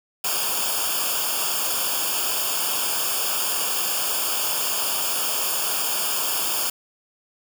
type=noise with comb filter; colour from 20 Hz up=white; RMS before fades=-24 dBFS; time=0.24-6.7 s; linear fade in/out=5 ms; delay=0.5 ms; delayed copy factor=-0.95; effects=none